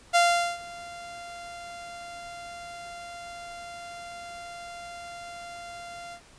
sawtooth tone with ADSR envelope, 693 Hz, F5, 14 cents flat, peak -13 dBFS, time 0.13-6.21 s, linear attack 26 ms, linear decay 420 ms, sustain -22 dB, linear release 80 ms, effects pink hiss -54 dBFS RMS until 6.38 s + resampled to 22050 Hz

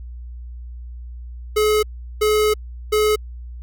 square tone bursts at uneven times, 426 Hz, G#4, 44 cents sharp, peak -15 dBFS, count 3, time 1.56-1.83 / 2.21-2.54 / 2.92-3.16 s, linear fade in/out 10 ms, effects added 60 Hz sine -31 dBFS peak until 3.62 s

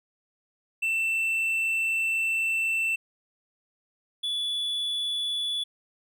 triangle tone pair in turn, 2674 / 3436 Hz, E7 / A7, +24 / -42 cents, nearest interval major third, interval 434 cents, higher second, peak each -22 / -25 dBFS, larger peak first, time 0.82-2.96 / 4.23-5.64 s, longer first, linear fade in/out 10 ms, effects none

